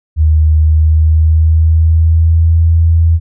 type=tone with pitch glide; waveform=sine; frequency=77.78 to 82.41 Hz; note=D#2 to E2; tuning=0 to 0 cents; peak=-5 dBFS; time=0.16-3.2 s; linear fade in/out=50 ms; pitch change=+100 cents; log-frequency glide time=0.6-2.61 s; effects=none